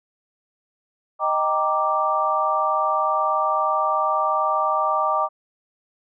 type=chord; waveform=sine; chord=Eb major seventh; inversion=none; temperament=equal; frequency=622.3 / 784 / 932.3 / 1174.7 Hz; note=Eb5 / G5 / Bb5 / D6; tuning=0 / 0 / 0 / 0 cents; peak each=-25 / -25 / -26 / -21 dBFS; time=1.19-5.29 s; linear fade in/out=50 ms; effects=none